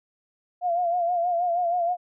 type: tone with vibrato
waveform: sine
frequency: 698.5 Hz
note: F5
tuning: in tune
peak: -21 dBFS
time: 0.61-1.97 s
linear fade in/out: 50 ms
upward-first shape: sine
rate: 6.3 Hz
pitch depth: 60 cents each way
effects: none